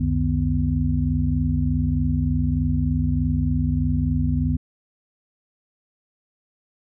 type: tone cluster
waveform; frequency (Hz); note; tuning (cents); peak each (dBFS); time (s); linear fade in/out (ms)
sine; 66.4 / 89.7 / 151.2 / 248.5; C2 / F2 / D#3 / B3; +26 / +47 / -49 / +11; -24; 0-4.57; 10
effects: none